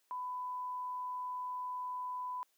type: tone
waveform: sine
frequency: 999 Hz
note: B5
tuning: 20 cents sharp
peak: -37 dBFS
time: 0.11-2.43 s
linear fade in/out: 0 ms
effects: white hiss -75 dBFS RMS until 2.57 s + high-pass 300 Hz 12 dB/octave